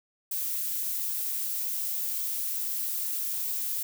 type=noise; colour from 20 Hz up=violet; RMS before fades=-31 dBFS; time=0.31-3.83 s; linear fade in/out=5 ms; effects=none